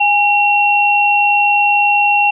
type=tone pair together; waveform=sine; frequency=821 / 2731 Hz; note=G#5 / F7; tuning=-20 / -39 cents; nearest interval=octave + major sixth; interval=2081 cents; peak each=-12 dBFS; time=0-2.31 s; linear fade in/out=10 ms; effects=none